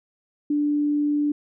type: tone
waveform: sine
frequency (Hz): 293.7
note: D4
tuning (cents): 0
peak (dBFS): -19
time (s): 0.5-1.32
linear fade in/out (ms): 5
effects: none